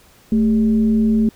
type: tone with frequency modulation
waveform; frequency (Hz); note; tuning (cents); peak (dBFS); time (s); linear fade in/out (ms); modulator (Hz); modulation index
sine; 220; A3; 0; -12; 0.32-1.29; 2; 180; 0.37
effects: pink hiss -50 dBFS RMS until 1.35 s